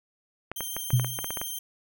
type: clicks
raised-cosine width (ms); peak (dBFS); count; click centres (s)
0.5; -17; 11; 0.516 / 0.607 / 0.766 / 0.905 / 0.997 / 1.046 / 1.189 / 1.244 / 1.306 / 1.372 / 1.415
type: tone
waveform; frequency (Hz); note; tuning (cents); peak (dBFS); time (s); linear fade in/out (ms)
5% pulse; 3153; G7; +9; -24; 0.56-1.59; 5
type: tone with exponential decay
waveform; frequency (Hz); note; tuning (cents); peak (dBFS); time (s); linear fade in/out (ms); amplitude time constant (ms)
sine; 123.47; B2; 0; -15; 0.93-1.24; 5; 67
effects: none